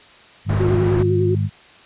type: harmonic tone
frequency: 51 Hz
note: G#1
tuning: 31 cents flat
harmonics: 2 / 3 / 4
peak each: -18 / -23 / -28 dBFS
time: 0.45-1.5 s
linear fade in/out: 50 ms
type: low-pass noise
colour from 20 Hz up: pink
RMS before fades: -26 dBFS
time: 0.49-1.03 s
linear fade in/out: 5 ms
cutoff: 1500 Hz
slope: 12 dB/octave
type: tone with vibrato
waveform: sine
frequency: 360.2 Hz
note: F#4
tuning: 46 cents flat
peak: -17 dBFS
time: 0.6-1.35 s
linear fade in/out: 5 ms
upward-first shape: sine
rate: 10 Hz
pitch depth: 42 cents each way
effects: white hiss -46 dBFS RMS until 1.85 s + resampled to 8000 Hz